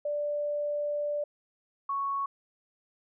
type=tone pair in turn; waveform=sine; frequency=587.3 / 1108.7 Hz; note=D5 / C#6; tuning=0 / 0 cents; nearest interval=major seventh; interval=1100 cents; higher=second; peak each=-28 dBFS; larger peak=neither; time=0.05-1.24 / 1.89-2.26 s; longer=first; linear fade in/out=5 ms; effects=none